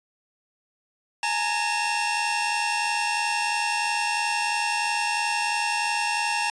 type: tone cluster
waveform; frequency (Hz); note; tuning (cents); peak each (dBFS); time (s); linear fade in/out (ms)
sawtooth; 837 / 920 / 2709; G#5 / A#5 / E7; +13 / -23 / +47; -24; 1.23-6.5; 2
effects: resampled to 22050 Hz